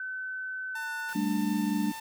sine tone with pitch glide, 1520 to 1475 Hz, F#6 to F#6, +46 to -6 cents, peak -33 dBFS, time 0-1.13 s, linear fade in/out 2 ms, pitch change -52 cents, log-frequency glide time 0.71-0.91 s
sawtooth tone, 894 Hz, A5, 27 cents sharp, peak -35 dBFS, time 0.75-2 s, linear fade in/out 5 ms
white noise, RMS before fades -48 dBFS, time 1.08-2 s, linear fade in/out 10 ms
sine chord, G suspended second, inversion none, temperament just, 196 / 220.5 / 294 Hz, G3 / A3 / D4, 0 / +4 / +2 cents, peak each -30 dBFS, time 1.15-1.92 s, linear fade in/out 10 ms
effects none

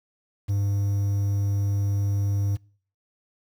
triangle tone with quantisation, 100.4 Hz, G2, 42 cents sharp, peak -19 dBFS, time 0.48-2.57 s, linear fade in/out 20 ms, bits 8, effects noise-tail reverb RT60 0.5 s tail -26 dB re dry

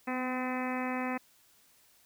harmonic tone with a mistuned harmonic, 255 Hz, C4, 44 cents flat, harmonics 1 / 2 / 3 / 4 / 5 / 6 / 7 / 8 / 9 / 10, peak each -34 / -40 / -39 / -41 / -43 / -48 / -43 / -43 / -48 / -45 dBFS, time 0.07-1.18 s, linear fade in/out 10 ms, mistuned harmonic 1, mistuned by -17 cents, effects white hiss -64 dBFS RMS until 2.05 s

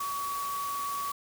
sine tone in noise, 1130 Hz, C#6, 33 cents sharp, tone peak -31 dBFS, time 0-1.12 s, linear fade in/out 5 ms, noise white, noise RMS -41 dBFS, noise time 0-1.12 s, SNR +7 dB, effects none

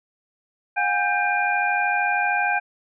sine tone cluster, 722 / 815 / 1571 / 2410 Hz, F#5 / G#5 / G6 / D7, -43 / -33 / +3 / +44 cents, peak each -26 / -24 / -23 / -26 dBFS, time 0.76-2.6 s, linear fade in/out 20 ms, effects none

